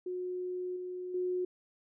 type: tone with level steps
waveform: sine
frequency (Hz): 363.2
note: F#4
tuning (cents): -32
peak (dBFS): -34 / -37 / -30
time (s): 0.06-1.45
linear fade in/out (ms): 5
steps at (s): 0.76 / 1.14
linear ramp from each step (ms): 5
effects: none

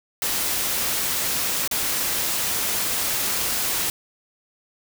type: noise with dropouts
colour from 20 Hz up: white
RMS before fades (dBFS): -24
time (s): 0.22-3.9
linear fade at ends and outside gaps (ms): 1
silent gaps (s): 1.676-1.712
effects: none

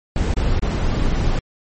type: noise with dropouts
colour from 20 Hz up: brown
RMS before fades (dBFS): -18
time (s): 0.16-1.39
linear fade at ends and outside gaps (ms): 2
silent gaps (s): 0.339-0.367 / 0.595-0.622
effects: MP3 32 kbps

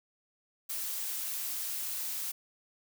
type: noise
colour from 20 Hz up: blue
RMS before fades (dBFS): -36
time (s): 0.69-2.32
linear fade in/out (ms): 10
effects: none

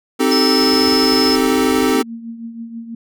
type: chord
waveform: square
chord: A half-diminished seventh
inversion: first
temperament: equal with one note detuned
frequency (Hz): 261.6 / 311.1 / 387.3 / 440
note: C4 / Eb4 / G4 / A4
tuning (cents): 0 / 0 / -21 / 0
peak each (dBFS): -17 / -20 / -20 / -20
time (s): 0.19-2.03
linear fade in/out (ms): 20
type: tone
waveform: sine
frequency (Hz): 5200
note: E8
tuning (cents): -24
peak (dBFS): -16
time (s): 0.31-1.36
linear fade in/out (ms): 10
type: noise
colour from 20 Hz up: pink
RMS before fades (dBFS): -34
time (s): 0.56-1.97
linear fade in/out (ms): 50
type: tone with tremolo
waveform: sine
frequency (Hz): 230.2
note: A#3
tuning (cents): -22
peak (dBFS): -24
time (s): 1.93-2.95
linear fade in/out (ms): 5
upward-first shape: triangle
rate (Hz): 6.2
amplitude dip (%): 65
effects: none

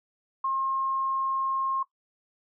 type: tone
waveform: sine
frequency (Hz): 1070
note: C6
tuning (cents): +38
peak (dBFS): -25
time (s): 0.44-1.83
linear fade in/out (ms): 5
effects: noise-tail reverb RT60 0.1 s tail -17 dB re dry

